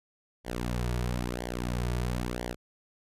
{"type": "tone with flanger", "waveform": "sawtooth", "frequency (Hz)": 60.6, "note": "B1", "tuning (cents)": -32, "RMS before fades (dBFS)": -32, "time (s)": [0.44, 2.56], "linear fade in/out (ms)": 50, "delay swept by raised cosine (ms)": [0.76, 3.86], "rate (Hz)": 1, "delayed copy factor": -0.8, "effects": ["resampled to 32000 Hz"]}